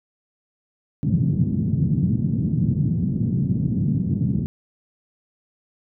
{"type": "band-pass noise", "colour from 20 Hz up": "pink", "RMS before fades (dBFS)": -21, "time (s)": [1.03, 4.46], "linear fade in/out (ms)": 0, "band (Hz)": [110, 210], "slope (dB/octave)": 24, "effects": []}